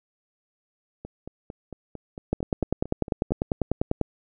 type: two click trains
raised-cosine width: 2 ms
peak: -23 / -9 dBFS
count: 11 / 18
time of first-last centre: 1.05-3.307 / 2.33-4.013 s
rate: 4.43 / 10.1 Hz
effects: none